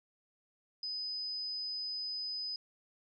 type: tone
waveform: sine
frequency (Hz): 5010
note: D#8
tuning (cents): +11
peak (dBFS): -36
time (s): 0.83-2.56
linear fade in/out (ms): 2
effects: none